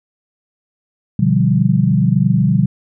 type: chord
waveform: sine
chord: G dominant seventh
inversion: first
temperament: equal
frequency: 123.47 / 146.83 / 174.61 / 196 Hz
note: B2 / D3 / F3 / G3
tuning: 0 / 0 / 0 / 0 cents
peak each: -16 dBFS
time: 1.19-2.66 s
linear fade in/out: 5 ms
effects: none